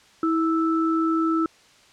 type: tone pair together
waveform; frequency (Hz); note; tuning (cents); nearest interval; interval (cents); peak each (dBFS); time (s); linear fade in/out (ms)
sine; 324.6 / 1317.3; E4 / E6; -27 / -2; 2 octaves; 2425; -20 / -25; 0.23-1.46; 2
effects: white hiss -54 dBFS RMS until 1.92 s + low-pass 6000 Hz 12 dB/octave